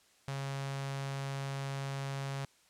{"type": "tone with notch filter", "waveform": "sawtooth", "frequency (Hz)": 137.4, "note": "C#3", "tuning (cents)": -15, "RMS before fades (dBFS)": -38, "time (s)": [0.28, 2.45], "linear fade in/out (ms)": 0, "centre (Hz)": 310, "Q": 1.1, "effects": ["white hiss -66 dBFS RMS until 2.69 s", "low-pass 9000 Hz 12 dB/octave"]}